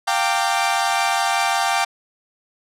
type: chord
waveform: sawtooth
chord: G minor seventh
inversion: third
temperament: equal with one note detuned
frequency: 698.5 / 784 / 911.6 / 1174.7 Hz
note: F5 / G5 / Bb5 / D6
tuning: 0 / 0 / -39 / 0 cents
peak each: -20 / -17 / -21 / -21 dBFS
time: 0.07-1.85 s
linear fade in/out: 10 ms
effects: low-pass 10000 Hz 12 dB/octave